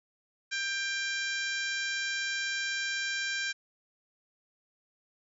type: harmonic tone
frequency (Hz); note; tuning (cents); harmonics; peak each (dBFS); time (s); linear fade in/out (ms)
792; G5; +18; 2 / 3 / 4 / 5 / 6 / 7 / 8 / 9; -33 / -37 / -42 / -40 / -45 / -41 / -46 / -45; 0.51-3.53; 20
effects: none